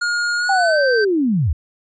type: tone with pitch glide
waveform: square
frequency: 1426 to 1555.1 Hz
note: F6 to G6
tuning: +36 to -14 cents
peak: -18 dBFS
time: 0.01-1.05 s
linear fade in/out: 10 ms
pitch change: +150 cents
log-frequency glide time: 0.37-0.8 s
type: linear sweep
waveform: sine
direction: down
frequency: 798 to 60.5 Hz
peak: -14 dBFS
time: 0.49-1.53 s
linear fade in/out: 5 ms
effects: resampled to 16000 Hz